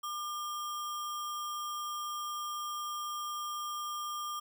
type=tone with sample-and-hold; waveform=sine; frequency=1198 Hz; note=D6; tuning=34 cents sharp; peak=-35 dBFS; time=0.03-4.4 s; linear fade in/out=10 ms; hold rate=4410 Hz; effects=none